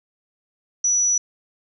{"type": "tone", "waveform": "sine", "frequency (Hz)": 5900, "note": "F#8", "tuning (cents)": -6, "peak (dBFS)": -16, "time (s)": [0.84, 1.18], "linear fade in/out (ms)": 5, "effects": []}